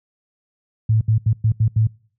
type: tone bursts at uneven times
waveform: sine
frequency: 110 Hz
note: A2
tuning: in tune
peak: -12 dBFS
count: 6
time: 0.89-1.01 / 1.08-1.18 / 1.26-1.33 / 1.44-1.52 / 1.6-1.68 / 1.76-1.87 s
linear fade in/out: 5 ms
effects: noise-tail reverb RT60 0.5 s tail -26 dB re dry + high-pass 60 Hz 12 dB/octave

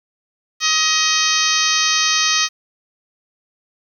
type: harmonic tone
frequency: 630 Hz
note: D#5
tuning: 21 cents sharp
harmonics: 2 / 3 / 4 / 5 / 6 / 7 / 8 / 9 / 10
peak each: -23 / -23 / -23 / -23 / -23 / -23 / -23 / -23 / -23 dBFS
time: 0.6-2.49 s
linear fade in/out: 50 ms
effects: 8-bit

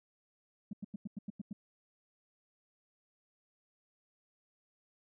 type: tone bursts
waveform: sine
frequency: 203.9 Hz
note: G#3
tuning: 32 cents flat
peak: -36 dBFS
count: 8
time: 0.71-1.53 s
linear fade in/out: 5 ms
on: 22 ms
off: 92 ms
effects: tanh soft clip ceiling -33 dBFS

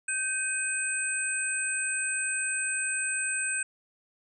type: tone cluster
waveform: sine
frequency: 1552 / 2511 / 8150 Hz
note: G6 / D#7 / C9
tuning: -18 / +15 / -47 cents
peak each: -32 / -34 / -30 dBFS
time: 0.08-3.63 s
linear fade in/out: 5 ms
effects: none

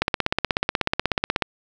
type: click train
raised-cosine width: 0.3 ms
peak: -3 dBFS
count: 24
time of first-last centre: 0.02-1.422 s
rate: 16.4 Hz
effects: none

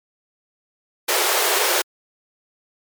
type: high-pass noise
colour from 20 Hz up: pink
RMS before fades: -19 dBFS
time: 1.08-1.82 s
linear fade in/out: 10 ms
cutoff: 360 Hz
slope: 96 dB/octave
effects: MP3 96 kbps

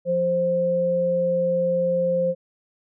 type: tone pair together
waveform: sine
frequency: 174.61 / 524.9 Hz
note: F3 / C5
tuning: 0 / +5 cents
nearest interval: octave + perfect fifth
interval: 1905 cents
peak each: -28 / -19 dBFS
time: 0.05-2.35 s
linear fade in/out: 50 ms
effects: none

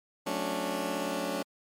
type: chord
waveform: 15% pulse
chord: D major seventh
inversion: first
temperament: just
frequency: 183.54 / 220.2 / 275.3 / 293.7 Hz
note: F#3 / A3 / C#4 / D4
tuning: -14 / +2 / -12 / 0 cents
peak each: -31 / -31 / -30 / -29 dBFS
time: 0.26-1.43 s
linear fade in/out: 10 ms
effects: MP3 64 kbps

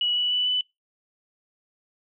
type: tone with pitch steps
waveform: sine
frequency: 2930 / 2950 / 2971 / 2992 Hz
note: F#7 / F#7 / F#7 / F#7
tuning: -18 / -6 / +6 / +19 cents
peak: -21 dBFS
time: 0.01-0.61 s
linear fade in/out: 2 ms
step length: 150 ms
effects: noise-tail reverb RT60 0.2 s tail -24 dB re dry

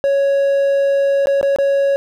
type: tone with dropouts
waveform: triangle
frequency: 555 Hz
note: C#5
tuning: 2 cents sharp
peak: -10 dBFS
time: 0.04-1.96 s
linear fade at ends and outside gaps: 0 ms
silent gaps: 1.258-1.271 / 1.412-1.429 / 1.561-1.586 s
effects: none

